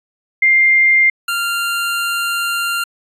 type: tone pair in turn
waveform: sine / 25% pulse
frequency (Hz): 2104 / 1390.9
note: C7 / F6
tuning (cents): +9 / -7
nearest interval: perfect fifth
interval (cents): 716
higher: first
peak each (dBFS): -8 / -13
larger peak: first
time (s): 0.42-1.1 / 1.28-2.84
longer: second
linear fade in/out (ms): 5
effects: resampled to 32000 Hz